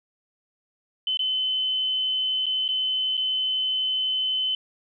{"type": "tone with dropouts", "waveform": "sine", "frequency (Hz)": 3044, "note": "F#7", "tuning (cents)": 48, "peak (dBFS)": -22, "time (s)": [1.07, 4.55], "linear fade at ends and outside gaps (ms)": 2, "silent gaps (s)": [[1.172, 1.192], [2.458, 2.465], [2.68, 2.688], [3.17, 3.176]], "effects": []}